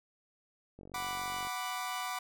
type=click train; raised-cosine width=2 ms; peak=-37 dBFS; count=33; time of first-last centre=0.79-1.471 s; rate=47 Hz
type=chord; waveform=sawtooth; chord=B minor; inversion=second; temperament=equal; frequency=740 / 987.8 / 1174.7 Hz; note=F#5 / B5 / D6; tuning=0 / 0 / 0 cents; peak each=-36 dBFS; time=0.94-2.19 s; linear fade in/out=5 ms
effects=none